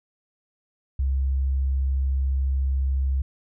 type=tone; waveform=sine; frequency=67 Hz; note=C2; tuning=42 cents sharp; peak=-20 dBFS; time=0.99-3.22 s; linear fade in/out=5 ms; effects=none